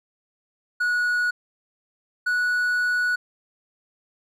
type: tone pair in turn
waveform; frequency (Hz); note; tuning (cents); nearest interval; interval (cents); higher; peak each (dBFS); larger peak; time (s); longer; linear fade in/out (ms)
triangle; 1461 / 1470.3; F#6 / F#6; -22 / -11; unison; 11; second; -18; neither; 0.8-1.31 / 2.26-3.16; second; 10
effects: none